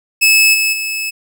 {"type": "tone with level steps", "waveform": "sawtooth", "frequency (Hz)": 2600, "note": "E7", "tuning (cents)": -24, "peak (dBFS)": [-4, -9, -15], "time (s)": [0.21, 1.11], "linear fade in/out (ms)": 20, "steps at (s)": [0.53, 0.72], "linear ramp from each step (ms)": 20, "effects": []}